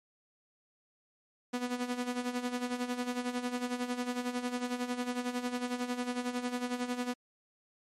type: tone with tremolo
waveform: sawtooth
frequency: 246.5 Hz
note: B3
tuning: 3 cents flat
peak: -26 dBFS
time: 1.53-7.14 s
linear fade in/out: 10 ms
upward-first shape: sine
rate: 11 Hz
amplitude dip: 70%
effects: low-pass 10000 Hz 12 dB/octave + MP3 64 kbps